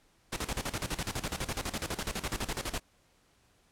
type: noise with tremolo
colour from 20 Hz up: pink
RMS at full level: -33 dBFS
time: 0.32-2.8 s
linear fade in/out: 10 ms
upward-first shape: square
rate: 12 Hz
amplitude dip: 80%
effects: pink hiss -67 dBFS RMS until 3.71 s + low-pass 11000 Hz 12 dB/octave